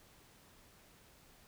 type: silence
effects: pink hiss -63 dBFS RMS until 1.47 s